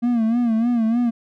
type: tone with vibrato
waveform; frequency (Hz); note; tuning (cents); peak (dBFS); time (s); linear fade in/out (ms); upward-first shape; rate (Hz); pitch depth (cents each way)
triangle; 232; A#3; -8; -14; 0.02-1.11; 20; sine; 3.3; 90
effects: none